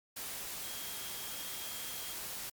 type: tone in noise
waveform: sine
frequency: 3249 Hz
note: G#7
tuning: 39 cents flat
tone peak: -50 dBFS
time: 0.62-2.14 s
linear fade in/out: 10 ms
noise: white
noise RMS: -42 dBFS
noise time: 0.16-2.5 s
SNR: -11 dB
effects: Opus 48 kbps